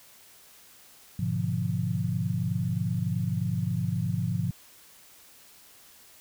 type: chord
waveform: sine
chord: G# diminished seventh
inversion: none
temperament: equal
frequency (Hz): 103.83 / 123.47 / 146.83 / 174.61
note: G#2 / B2 / D3 / F3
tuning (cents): 0 / 0 / 0 / 0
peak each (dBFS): -31 / -31 / -33 / -30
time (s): 1.19-4.51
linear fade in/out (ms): 5
effects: white hiss -54 dBFS RMS until 6.2 s